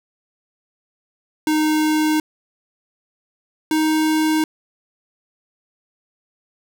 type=tone pair in turn; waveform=square; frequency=308.8 / 312.4 Hz; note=D#4 / D#4; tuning=-13 / +7 cents; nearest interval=unison; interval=20 cents; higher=second; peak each=-16 dBFS; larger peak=neither; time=1.47-2.2 / 3.71-4.44 s; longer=neither; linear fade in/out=2 ms; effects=none